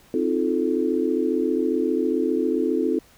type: chord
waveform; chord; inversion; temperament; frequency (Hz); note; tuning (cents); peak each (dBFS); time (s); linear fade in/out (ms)
sine; F dominant seventh; second; just; 261.9 / 314.3 / 349.2 / 436.5; C4 / Eb4 / F4 / A4; +2 / +18 / 0 / -14; -25; 0.14-2.99; 2
effects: pink hiss -54 dBFS RMS until 3.17 s